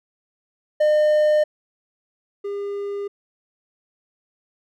triangle tone pair in turn, 606 / 403.4 Hz, D#5 / G4, -46 / +50 cents, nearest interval perfect fifth, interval 704 cents, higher first, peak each -12 / -23 dBFS, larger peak first, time 0.8-1.44 / 2.44-3.08 s, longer neither, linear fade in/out 10 ms, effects none

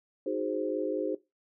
sine chord, Ab dominant seventh, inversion second, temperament equal, 311.1 / 370 / 415.3 / 523.3 Hz, Eb4 / Gb4 / Ab4 / C5, 0 / 0 / 0 / 0 cents, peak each -34 dBFS, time 0.26-1.15 s, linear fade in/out 5 ms, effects noise-tail reverb RT60 0.2 s tail -18 dB re dry

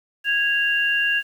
sine tone pair together, 1651.4 / 2782 Hz, G#6 / F7, -10 / -7 cents, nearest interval major sixth, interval 903 cents, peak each -20 / -21 dBFS, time 0.24-1.23 s, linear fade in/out 50 ms, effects 8-bit

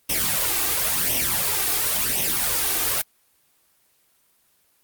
white noise with flanger, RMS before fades -22 dBFS, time 0.09-3.02 s, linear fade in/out 10 ms, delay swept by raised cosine 0.34 to 2.64 ms, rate 0.95 Hz, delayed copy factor +0.8, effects white hiss -63 dBFS RMS until 4.83 s + Opus 24 kbps

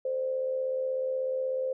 sine tone with amplitude modulation, 520 Hz, C5, 11 cents flat, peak -25 dBFS, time 0.05-1.73 s, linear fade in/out 5 ms, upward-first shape sine, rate 76.4 Hz, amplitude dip 50%, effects none

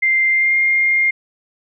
sine tone with pitch glide, 2093 to 2119 Hz, C7 to C7, 0 to +21 cents, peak -12 dBFS, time 0.02-1.11 s, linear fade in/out 10 ms, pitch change +21 cents, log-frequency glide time 0.3-0.56 s, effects none

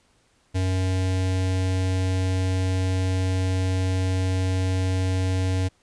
square tone with notch filter, 93.3 Hz, F#2, 15 cents sharp, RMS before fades -23 dBFS, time 0.54-5.69 s, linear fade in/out 20 ms, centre 1200 Hz, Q 1.8, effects pink hiss -63 dBFS RMS until 5.82 s + resampled to 22050 Hz

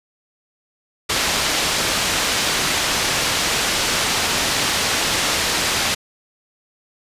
white low-pass noise, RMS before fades -20 dBFS, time 1.09-5.95 s, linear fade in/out 10 ms, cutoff 5500 Hz, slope 12 dB/octave, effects resampled to 32000 Hz

